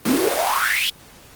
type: noise with high-pass filter sweep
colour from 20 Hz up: pink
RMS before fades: -19 dBFS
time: 0.05-0.9 s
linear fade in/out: 5 ms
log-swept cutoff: 210 to 3300 Hz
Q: 8.5
effects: pink hiss -46 dBFS RMS until 1.35 s + Opus 24 kbps